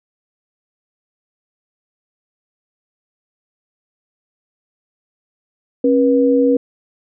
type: tone pair together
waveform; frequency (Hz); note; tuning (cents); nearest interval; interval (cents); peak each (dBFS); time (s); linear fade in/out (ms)
sine; 271.6 / 483.9; C#4 / B4; -35 / -35; minor seventh; 1000; -13; 5.84-6.57; 5
effects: none